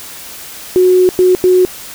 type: tone bursts at uneven times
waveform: sine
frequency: 366.4 Hz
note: F#4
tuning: 17 cents flat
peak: -5 dBFS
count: 3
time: 0.76-1.09 / 1.19-1.35 / 1.44-1.65 s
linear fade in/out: 0 ms
effects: white hiss -30 dBFS RMS until 1.94 s